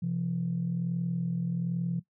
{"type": "tone pair together", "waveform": "sine", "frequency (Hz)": [130.81, 172.01], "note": ["C3", "F3"], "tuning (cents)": [0, -26], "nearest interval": "perfect fourth", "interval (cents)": 474, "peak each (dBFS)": [-33, -28], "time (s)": [0.02, 2], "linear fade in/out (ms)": 10, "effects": ["noise-tail reverb RT60 0.1 s tail -17 dB re dry", "tanh soft clip ceiling -21 dBFS"]}